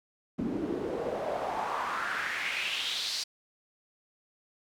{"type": "noise with band-pass filter sweep", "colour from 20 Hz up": "pink", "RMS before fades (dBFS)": -33, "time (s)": [0.38, 3.24], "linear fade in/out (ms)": 10, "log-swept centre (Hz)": [240, 4900], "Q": 3.3, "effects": []}